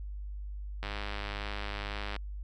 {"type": "click train", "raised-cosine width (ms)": 0.3, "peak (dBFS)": -21, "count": 137, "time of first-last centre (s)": [0.83, 2.163], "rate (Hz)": 102, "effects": ["added 50 Hz sine -37 dBFS peak until 2.43 s"]}